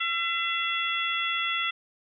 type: harmonic tone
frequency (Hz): 676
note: E5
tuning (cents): +43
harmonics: 2 / 3 / 4 / 5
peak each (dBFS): -31 / -31 / -31 / -31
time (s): 0-1.71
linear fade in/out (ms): 10
effects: none